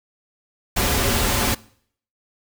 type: noise with comb filter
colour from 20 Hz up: pink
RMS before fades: -20 dBFS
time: 0.76-1.55 s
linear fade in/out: 10 ms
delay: 6.3 ms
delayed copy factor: -0.55
effects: noise-tail reverb RT60 0.6 s tail -22 dB re dry